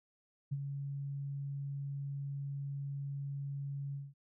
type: tone with ADSR envelope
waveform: sine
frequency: 140 Hz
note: C#3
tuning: 18 cents sharp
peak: -31 dBFS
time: 0.51-4.14 s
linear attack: 16 ms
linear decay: 40 ms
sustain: -6 dB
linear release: 200 ms
effects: none